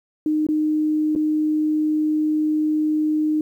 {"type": "tone with dropouts", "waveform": "sine", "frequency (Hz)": 307, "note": "D#4", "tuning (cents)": -23, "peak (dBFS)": -17, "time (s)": [0.26, 3.41], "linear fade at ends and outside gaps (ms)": 2, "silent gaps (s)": [[0.467, 0.487], [1.152, 1.16]], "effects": ["9-bit"]}